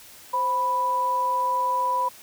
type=tone pair together; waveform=sine; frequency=523.3 / 987.9 Hz; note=C5 / B5; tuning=0 / 0 cents; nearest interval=major seventh; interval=1100 cents; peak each=-32 / -21 dBFS; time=0.33-2.09 s; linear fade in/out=10 ms; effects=white hiss -47 dBFS RMS until 2.22 s